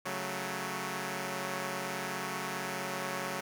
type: chord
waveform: 5% pulse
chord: F# minor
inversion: second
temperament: equal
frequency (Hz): 138.59 / 185 / 220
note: C#3 / F#3 / A3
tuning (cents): 0 / 0 / 0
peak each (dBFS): -29 / -26 / -29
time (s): 0.05-3.41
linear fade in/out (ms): 10
effects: none